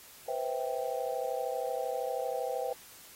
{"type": "chord", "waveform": "sine", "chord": "C major seventh", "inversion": "third", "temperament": "just", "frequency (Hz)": [490.5, 523.3, 654.1, 784.9], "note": ["B4", "C5", "E5", "G5"], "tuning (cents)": [-12, 0, -14, 2], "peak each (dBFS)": [-36, -36, -38, -37], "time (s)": [0.28, 2.73], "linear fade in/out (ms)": 5, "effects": ["white hiss -53 dBFS RMS until 3.15 s", "AAC 48 kbps"]}